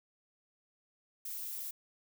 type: noise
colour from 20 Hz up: violet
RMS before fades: -41 dBFS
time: 1.25-1.71 s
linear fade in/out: 5 ms
effects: none